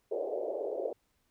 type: band-pass noise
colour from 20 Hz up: pink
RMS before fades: -35 dBFS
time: 0.11-0.93 s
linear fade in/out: 5 ms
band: 390 to 640 Hz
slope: 48 dB/octave
effects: pink hiss -75 dBFS RMS until 1.3 s